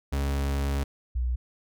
40% pulse / sine tone pair in turn, 69.6 / 61.26 Hz, C#2 / B1, +8 / -13 cents, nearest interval major second, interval 221 cents, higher first, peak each -24 dBFS, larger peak neither, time 0.12-0.84 / 1.15-1.36 s, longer first, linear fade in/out 10 ms, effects none

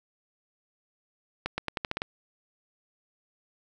accelerating click train, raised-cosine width 0.3 ms, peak -13 dBFS, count 8, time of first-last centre 1.46-2.019 s, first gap 120 ms, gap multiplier 0.86, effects none

